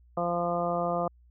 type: harmonic tone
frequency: 173.2 Hz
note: F3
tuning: 14 cents flat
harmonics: 1 / 2 / 3 / 4 / 5 / 6 / 7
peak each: -34 / -37 / -31 / -30 / -40 / -38 / -35 dBFS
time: 0.17-1.08 s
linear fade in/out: 5 ms
effects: added 60 Hz sine -55 dBFS peak until 1.3 s